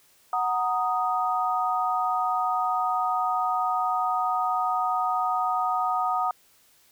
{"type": "chord", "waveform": "sine", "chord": "D# minor", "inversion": "first", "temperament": "equal", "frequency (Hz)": [740, 932.3, 1244.5], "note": ["F#5", "A#5", "D#6"], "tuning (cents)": [0, 0, 0], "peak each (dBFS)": [-26, -30, -26], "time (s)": [0.33, 6.31], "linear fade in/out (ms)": 2, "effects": ["white hiss -60 dBFS RMS until 6.91 s"]}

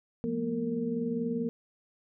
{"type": "tone cluster", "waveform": "sine", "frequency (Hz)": [173.7, 217.7, 238.1, 458.5], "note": ["F3", "A3", "A#3", "A#4"], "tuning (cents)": [-9, -18, 37, -29], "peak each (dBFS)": [-38, -38, -31, -34], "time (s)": [0.24, 1.49], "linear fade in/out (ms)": 0, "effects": []}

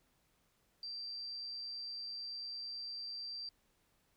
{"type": "tone with amplitude modulation", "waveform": "sine", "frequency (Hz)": 4699, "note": "D8", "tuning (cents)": 0, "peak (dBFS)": -40, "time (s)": [0.83, 3.49], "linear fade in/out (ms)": 2, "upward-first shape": "sine", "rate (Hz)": 129, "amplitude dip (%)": 30, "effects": ["pink hiss -75 dBFS RMS until 4.16 s"]}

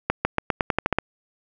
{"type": "accelerating click train", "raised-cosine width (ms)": 0.5, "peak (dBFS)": -4, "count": 10, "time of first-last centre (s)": [0.1, 0.986], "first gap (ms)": 150, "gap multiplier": 0.89, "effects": []}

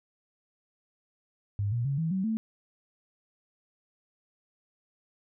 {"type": "tone with pitch steps", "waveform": "sine", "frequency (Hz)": [101.6, 118.75, 138.79, 162.21, 189.59, 221.6], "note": ["G#2", "A#2", "C#3", "E3", "F#3", "A3"], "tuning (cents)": [-38, 33, 2, -28, 42, 13], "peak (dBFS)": -26, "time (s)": [1.59, 2.37], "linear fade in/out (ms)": 0, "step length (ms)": 130, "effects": []}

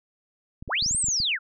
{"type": "clicks", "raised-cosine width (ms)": 5, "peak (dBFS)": -25, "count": 9, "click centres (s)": [0.625, 0.678, 0.825, 0.862, 0.911, 0.948, 1.042, 1.085, 1.202]}
{"type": "linear two-way sweep", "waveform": "sine", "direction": "up then down", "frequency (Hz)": [90, 8870, 1273], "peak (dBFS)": -22, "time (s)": [0.68, 1.39], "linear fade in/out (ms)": 50, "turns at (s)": 0.98}
{"effects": []}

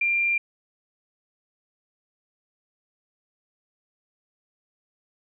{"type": "tone", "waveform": "sine", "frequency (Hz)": 2383, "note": "D7", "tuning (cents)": 25, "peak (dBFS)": -20, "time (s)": [0.01, 0.38], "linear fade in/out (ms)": 5, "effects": []}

